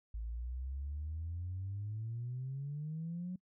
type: exponential sweep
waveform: sine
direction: up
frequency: 53.8 to 185 Hz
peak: -37 dBFS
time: 0.14-3.36 s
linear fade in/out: 5 ms
effects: noise-tail reverb RT60 0.1 s tail -25 dB re dry + tanh soft clip ceiling -33 dBFS